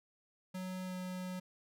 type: tone with pitch glide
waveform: square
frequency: 185 to 183.4 Hz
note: F#3 to F#3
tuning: 0 to -15 cents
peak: -40 dBFS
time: 0.54-1.4 s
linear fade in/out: 10 ms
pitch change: -15 cents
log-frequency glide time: 0.85-0.94 s
effects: none